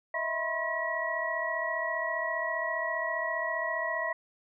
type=tone cluster; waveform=sine; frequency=627 / 662 / 988 / 1063 / 1921 Hz; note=D#5 / E5 / B5 / C6 / B6; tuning=+13 / +7 / 0 / +27 / -48 cents; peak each=-38 / -35 / -38 / -38 / -32 dBFS; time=0.14-4.13 s; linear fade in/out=5 ms; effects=none

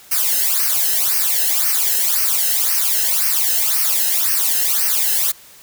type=noise with flanger; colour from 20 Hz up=blue; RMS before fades=-17 dBFS; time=0.11-5.32 s; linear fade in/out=10 ms; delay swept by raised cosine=0.27 to 0.88 ms; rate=1.9 Hz; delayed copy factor=-0.95; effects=white hiss -44 dBFS RMS until 5.62 s

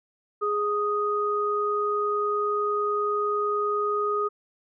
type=tone pair together; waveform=sine; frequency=415.3 / 1244.5 Hz; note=G#4 / D#6; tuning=0 / 0 cents; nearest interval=octave + perfect fifth; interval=1900 cents; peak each=-26 / -25 dBFS; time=0.41-4.29 s; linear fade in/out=20 ms; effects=none

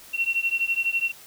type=beating tone pair; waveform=sine; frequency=2720 / 2732 Hz; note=F7 / F7; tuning=-46 / -39 cents; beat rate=12 Hz; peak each=-25 dBFS; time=0.13-1.12 s; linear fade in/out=20 ms; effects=white hiss -47 dBFS RMS until 1.26 s

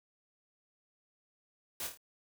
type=noise with echo; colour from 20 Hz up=white; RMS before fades=-39 dBFS; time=1.8-1.87 s; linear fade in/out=2 ms; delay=26 ms; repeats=4; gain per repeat=-5 dB; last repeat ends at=1.974 s; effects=none

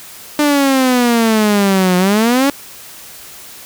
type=exponential two-way sweep; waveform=sawtooth; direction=down then up; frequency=299.2 to 178.7 to 286.2 Hz; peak=-6 dBFS; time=0.39-2.5 s; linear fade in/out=2 ms; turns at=1.97 s; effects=white hiss -35 dBFS RMS until 3.65 s

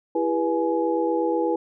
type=tone cluster; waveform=sine; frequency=331.9 / 400.2 / 488.1 / 841 Hz; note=E4 / G4 / B4 / G#5; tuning=+12 / +36 / -20 / +22 cents; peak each=-24 / -29 / -24 / -28 dBFS; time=0.15-1.56 s; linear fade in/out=5 ms; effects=none

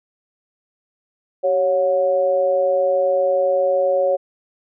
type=tone with amplitude modulation; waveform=sine; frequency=554.4 Hz; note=C#5; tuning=in tune; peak=-11 dBFS; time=1.43-4.17 s; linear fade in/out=20 ms; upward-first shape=sine; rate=170 Hz; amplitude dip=75%; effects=none

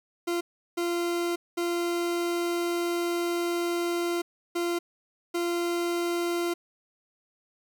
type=tone bursts at uneven times; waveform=40% pulse; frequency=345.2 Hz; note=F4; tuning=20 cents flat; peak=-25 dBFS; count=5; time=0.27-0.41 / 0.77-1.36 / 1.57-4.22 / 4.55-4.79 / 5.34-6.54 s; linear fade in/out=10 ms; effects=11-bit

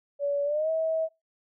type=tone with pitch glide; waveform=sine; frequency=570 to 643.5 Hz; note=C#5 to E5; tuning=+48 to -42 cents; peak=-24 dBFS; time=0.19-1.09 s; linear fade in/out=50 ms; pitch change=+210 cents; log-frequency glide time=0.44-0.7 s; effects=noise-tail reverb RT60 0.2 s tail -20 dB re dry

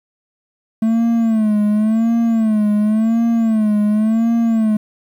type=tone with vibrato; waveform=triangle; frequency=220 Hz; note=A3; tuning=in tune; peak=-10 dBFS; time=0.82-4.77 s; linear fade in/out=5 ms; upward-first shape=sine; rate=0.92 Hz; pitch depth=92 cents each way; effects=8-bit

